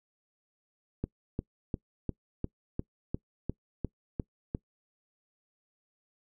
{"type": "click train", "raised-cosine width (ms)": 3, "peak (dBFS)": -18, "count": 11, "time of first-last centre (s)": [1.04, 4.549], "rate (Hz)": 2.85, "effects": ["noise-tail reverb RT60 0.1 s tail -23 dB re dry"]}